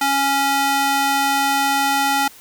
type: tone with high-pass filter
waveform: square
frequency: 277.2 Hz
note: C#4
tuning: in tune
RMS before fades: -18 dBFS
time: 0.01-2.28 s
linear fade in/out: 5 ms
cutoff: 720 Hz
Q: 1.1
effects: white hiss -44 dBFS RMS until 2.4 s